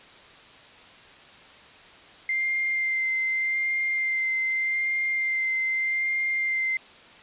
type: tone with vibrato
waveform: sine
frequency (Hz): 2093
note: C7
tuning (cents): 0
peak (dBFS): -23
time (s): 2.29-6.77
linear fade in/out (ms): 2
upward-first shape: sine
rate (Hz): 0.83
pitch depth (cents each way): 14
effects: white hiss -49 dBFS RMS until 7.22 s + resampled to 8000 Hz